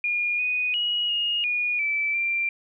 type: tone with pitch steps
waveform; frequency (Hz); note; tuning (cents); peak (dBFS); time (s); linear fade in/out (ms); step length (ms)
sine; 2427 / 2483 / 2902 / 2858 / 2445 / 2318 / 2366; D#7 / D#7 / F#7 / F7 / D#7 / D7 / D7; -44 / -4 / -34 / +39 / -31 / -23 / +12; -22; 0.04-2.49; 2; 350
effects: none